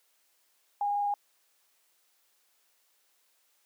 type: tone with frequency modulation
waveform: sine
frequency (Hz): 816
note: G#5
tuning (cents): -31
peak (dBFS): -26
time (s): 0.81-1.14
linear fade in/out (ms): 2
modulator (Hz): 25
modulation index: 0.24
effects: white hiss -70 dBFS RMS until 3.65 s + high-pass 400 Hz 12 dB/octave